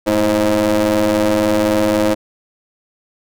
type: ring-modulated tone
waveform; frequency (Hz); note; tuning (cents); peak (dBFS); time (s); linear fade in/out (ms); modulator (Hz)
30% pulse; 103.8; G#2; 0; -7; 0.06-2.15; 20; 424
effects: none